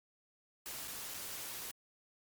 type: noise with dropouts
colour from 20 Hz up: white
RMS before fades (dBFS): -44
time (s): 0.66-1.71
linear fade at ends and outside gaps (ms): 0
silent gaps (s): 0.876-0.88 / 1.139-1.143
effects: Opus 48 kbps